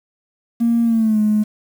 triangle tone with pitch glide, 233.1 to 212.5 Hz, A#3 to G#3, 0 to +40 cents, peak -9 dBFS, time 0.6-1.44 s, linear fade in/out 20 ms, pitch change -160 cents, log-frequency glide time 0.84-1.2 s, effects tanh soft clip ceiling -10 dBFS + 7-bit

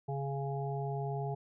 harmonic tone, 138.59 Hz, C#3, in tune, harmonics 1 / 3 / 5 / 6, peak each -35 / -40 / -42 / -43 dBFS, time 0.08-1.35 s, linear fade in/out 10 ms, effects none

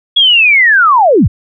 sine linear sweep, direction down, 3377 to 52.3 Hz, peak -4 dBFS, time 0.16-1.28 s, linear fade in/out 10 ms, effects none

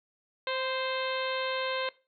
harmonic tone with a mistuned harmonic, 523.3 Hz, C5, in tune, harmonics 1 / 2 / 3 / 4 / 5 / 6 / 7 / 8, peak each -33 / -36 / -38 / -39 / -40 / -41 / -41 / -42 dBFS, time 0.47-1.89 s, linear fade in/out 2 ms, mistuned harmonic 2, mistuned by -21 cents, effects noise-tail reverb RT60 0.3 s tail -19 dB re dry

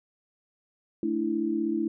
sine chord, A suspended fourth, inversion none, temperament equal, 220 / 293.7 / 329.6 Hz, A3 / D4 / E4, 0 / 0 / 0 cents, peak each -31 / -31 / -27 dBFS, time 1.03-1.88 s, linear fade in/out 2 ms, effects none

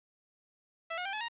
15% pulse tone with pitch steps, 661 / 720.8 / 786.1 / 857.2 / 934.8 Hz, E5 / F#5 / G5 / A5 / A#5, +5 / -45 / +5 / -45 / +5 cents, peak -28 dBFS, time 0.9-1.285 s, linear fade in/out 10 ms, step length 77 ms, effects resampled to 8000 Hz + 10-bit

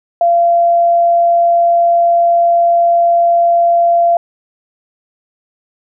sine tone, 686 Hz, F5, 31 cents flat, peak -7 dBFS, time 0.21-4.17 s, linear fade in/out 2 ms, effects none

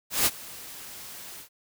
white noise with ADSR envelope, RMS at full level -21 dBFS, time 0.1-1.49 s, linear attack 160 ms, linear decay 40 ms, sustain -21 dB, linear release 97 ms, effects none

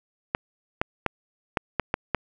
clicks, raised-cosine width 0.5 ms, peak -7 dBFS, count 7, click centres 0.349 / 0.815 / 1.063 / 1.572 / 1.797 / 1.941 / 2.147 s, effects none

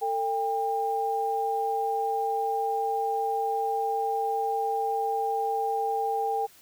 sine tone pair together, 448.7 / 799 Hz, A4 / G5, +34 / +33 cents, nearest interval minor seventh, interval 999 cents, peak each -30 / -26 dBFS, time 0.01-6.47 s, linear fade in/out 20 ms, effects white hiss -55 dBFS RMS until 6.61 s

